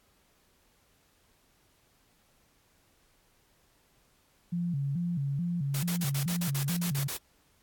sine tone with vibrato, 155.56 Hz, D#3, in tune, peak -28 dBFS, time 4.52-7.08 s, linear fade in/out 10 ms, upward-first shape square, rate 2.3 Hz, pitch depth 190 cents each way
white noise bursts, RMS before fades -36 dBFS, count 11, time 5.74-7.171 s, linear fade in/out 5 ms, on 91 ms, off 43 ms
effects pink hiss -67 dBFS RMS until 7.62 s + AAC 64 kbps

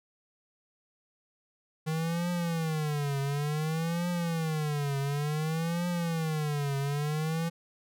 square tone with vibrato, 156 Hz, D#3, 5 cents sharp, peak -29 dBFS, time 1.86-7.5 s, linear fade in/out 20 ms, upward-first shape triangle, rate 0.56 Hz, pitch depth 220 cents each way, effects none

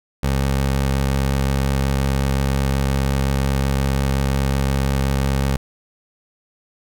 20% pulse tone with vibrato, 67.8 Hz, C#2, 38 cents flat, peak -12 dBFS, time 0.23-5.57 s, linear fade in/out 5 ms, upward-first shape sine, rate 5.6 Hz, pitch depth 14 cents each way, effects none

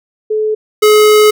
sine / square tone pair in turn, 430.6 / 424.9 Hz, A4 / G#4, -37 / +40 cents, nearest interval unison, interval 23 cents, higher first, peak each -11 / -5 dBFS, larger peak second, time 0.3-0.55 / 0.82-1.31 s, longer second, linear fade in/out 10 ms, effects none

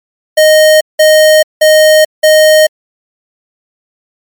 square tone bursts, 620 Hz, D#5, 6 cents flat, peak -3 dBFS, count 4, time 0.37-2.67 s, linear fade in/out 10 ms, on 440 ms, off 180 ms, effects MP3 96 kbps

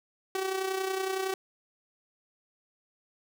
sawtooth tone with amplitude modulation, 381.2 Hz, G4, 48 cents flat, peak -23 dBFS, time 0.35-1.34 s, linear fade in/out 2 ms, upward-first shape sine, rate 30.8 Hz, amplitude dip 55%, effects none

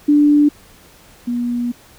sine tone pair in turn, 293.7 / 240.9 Hz, D4 / B3, 0 / -43 cents, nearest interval minor third, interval 343 cents, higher first, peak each -8 / -17 dBFS, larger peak first, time 0.08-0.49 / 1.27-1.72 s, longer second, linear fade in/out 10 ms, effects pink hiss -46 dBFS RMS until 1.98 s

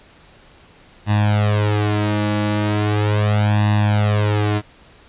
sawtooth tone with flanger, 104.8 Hz, G#2, 16 cents sharp, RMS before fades -17 dBFS, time 1.06-4.62 s, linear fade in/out 50 ms, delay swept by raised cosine 1.1 to 3.5 ms, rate 0.38 Hz, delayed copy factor +1, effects pink hiss -48 dBFS RMS until 5.08 s + resampled to 8000 Hz

